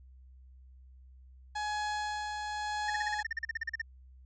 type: tone with tremolo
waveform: 30% pulse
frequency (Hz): 841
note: G#5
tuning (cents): +22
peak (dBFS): -29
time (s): 1.55-3.23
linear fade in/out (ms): 10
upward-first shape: sine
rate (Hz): 0.91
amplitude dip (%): 35
type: tone bursts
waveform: triangle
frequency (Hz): 1811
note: A6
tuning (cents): +49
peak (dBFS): -29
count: 16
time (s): 2.88-3.817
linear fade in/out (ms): 5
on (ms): 22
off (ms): 39
effects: added 64 Hz sine -52 dBFS peak until 4.25 s + resampled to 16000 Hz